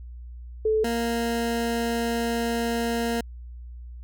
sine / 20% pulse tone pair in turn, 435.6 / 232.9 Hz, A4 / A#3, -17 / -1 cents, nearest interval major seventh, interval 1084 cents, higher first, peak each -19 dBFS, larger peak neither, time 0.65-0.84 / 0.84-3.21 s, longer second, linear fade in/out 5 ms, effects added 60 Hz sine -37 dBFS peak until 4.03 s

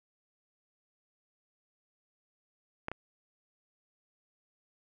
clicks, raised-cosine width 0.5 ms, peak -19 / -22 dBFS, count 2, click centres 2.884 / 2.916 s, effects none

